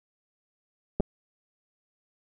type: clicks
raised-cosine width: 2 ms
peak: -12 dBFS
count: 2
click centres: 1 / 1.005 s
effects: none